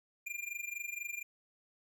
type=tone with amplitude modulation; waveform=square; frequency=2397 Hz; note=D7; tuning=35 cents sharp; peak=-36 dBFS; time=0.26-1.23 s; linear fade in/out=10 ms; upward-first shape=sine; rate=24.1 Hz; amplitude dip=85%; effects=none